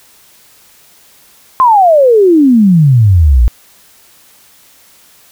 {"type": "exponential sweep", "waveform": "sine", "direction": "down", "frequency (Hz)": [1068, 53.8], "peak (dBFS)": -3, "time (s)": [1.6, 3.48], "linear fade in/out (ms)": 0, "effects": ["white hiss -44 dBFS RMS until 5.31 s"]}